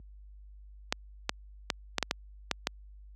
clicks, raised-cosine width 0.2 ms, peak -9 dBFS, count 8, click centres 0.925 / 1.294 / 1.702 / 1.983 / 2.027 / 2.111 / 2.513 / 2.671 s, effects added 50 Hz sine -29 dBFS peak until 3.15 s + high-pass 150 Hz 12 dB/octave

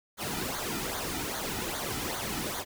pink noise with flanger, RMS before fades -34 dBFS, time 0.17-2.65 s, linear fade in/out 50 ms, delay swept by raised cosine 0.37 to 1.87 ms, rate 2.5 Hz, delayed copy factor -0.7, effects none

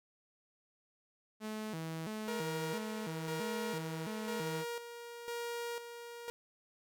sawtooth tone with vibrato, 186.9 Hz, F#3, 18 cents sharp, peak -35 dBFS, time 1.4-4.65 s, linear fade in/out 50 ms, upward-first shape square, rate 1.5 Hz, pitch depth 250 cents each way
sawtooth tone with tremolo, 472.5 Hz, A#4, 23 cents sharp, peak -34 dBFS, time 2.28-6.3 s, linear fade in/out 0 ms, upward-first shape square, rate 1 Hz, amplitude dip 60%
effects none

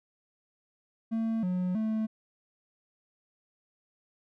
triangle tone with pitch steps, 224.9 / 181.6 / 219 Hz, A3 / F#3 / A3, +38 / -32 / -8 cents, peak -25 dBFS, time 1.11-2.07 s, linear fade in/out 20 ms, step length 320 ms, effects none

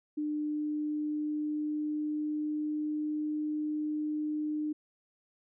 sine tone with pitch glide, 300.1 to 303.1 Hz, D4 to D#4, +38 to -45 cents, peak -30 dBFS, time 0.17-4.73 s, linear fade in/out 10 ms, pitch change +17 cents, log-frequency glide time 0.32-3.32 s, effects none

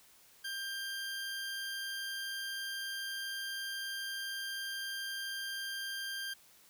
20% pulse tone, 1589 Hz, G6, 23 cents sharp, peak -33 dBFS, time 0.44-6.34 s, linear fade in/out 10 ms, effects white hiss -62 dBFS RMS until 6.69 s

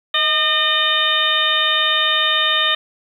harmonic tone with a mistuned harmonic, 609 Hz, D#5, 37 cents flat, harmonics 1 / 2 / 3 / 4 / 5 / 6, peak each -28 / -22 / -21 / -27 / -20 / -18 dBFS, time 0.14-2.75 s, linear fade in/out 5 ms, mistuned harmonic 1, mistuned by +56 cents, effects 8-bit

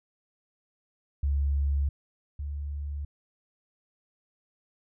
sine tone pair in turn, 70.4 / 72.17 Hz, C#2 / D2, +27 / -30 cents, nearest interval unison, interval 43 cents, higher second, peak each -23 / -31 dBFS, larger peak first, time 1.23-1.89 / 2.39-3.05 s, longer neither, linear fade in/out 5 ms, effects none

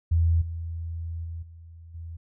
sine tone with level steps, 83.1 Hz, E2, 15 cents sharp, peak -18 / -30 / -32 / -43 / -35 dBFS, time 0.11-2.17 s, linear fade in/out 10 ms, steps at 0.41 / 1.24 / 1.42 / 1.94 s, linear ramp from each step 10 ms, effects none

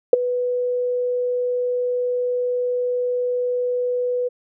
sine tone with ADSR envelope, 493.9 Hz, B4, in tune, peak -3 dBFS, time 0.13-4.29 s, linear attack 3 ms, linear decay 15 ms, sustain -16 dB, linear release 18 ms, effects none

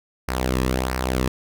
sawtooth tone with flanger, 63.8 Hz, C2, 43 cents flat, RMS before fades -23 dBFS, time 0.28-1.28 s, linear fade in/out 5 ms, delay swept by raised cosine 0.28 to 1.38 ms, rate 1.5 Hz, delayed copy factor -0.6, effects none

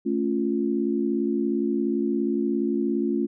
sine chord, A augmented, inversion none, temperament equal, 220 / 277.2 / 349.2 Hz, A3 / C#4 / E#4, 0 / 0 / 0 cents, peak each -26 dBFS, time 0.05-3.27 s, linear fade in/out 20 ms, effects none

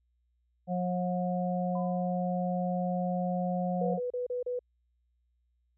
harmonic tone, 180 Hz, F#3, 47 cents flat, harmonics 1 / 3 / 4, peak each -30 / -35 / -34 dBFS, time 0.67-4 s, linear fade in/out 50 ms
sine tone with exponential decay, 1010 Hz, B5, 39 cents sharp, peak -39 dBFS, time 1.75-2.31 s, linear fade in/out 5 ms, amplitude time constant 120 ms
sine tone bursts, 493.9 Hz, B4, in tune, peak -30 dBFS, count 5, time 3.81-4.592 s, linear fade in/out 5 ms, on 130 ms, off 33 ms
effects added 60 Hz sine -70 dBFS peak until 5.77 s

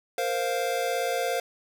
square chord, Bb suspended second, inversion none, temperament equal, 466.2 / 523.3 / 698.5 Hz, Bb4 / C5 / F5, 0 / 0 / 0 cents, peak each -32 / -30 / -30 dBFS, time 0.18-1.4 s, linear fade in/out 2 ms, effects none

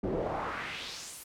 brown noise with band-pass filter sweep, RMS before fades -36 dBFS, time 0.03-1.24 s, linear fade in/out 10 ms, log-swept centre 320 to 12000 Hz, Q 2, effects none

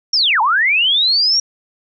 sine linear two-way sweep, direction down then up, 5680 to 820 to 5680 Hz, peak -11 dBFS, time 0.13-1.4 s, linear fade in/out 5 ms, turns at 0.41 s, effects none

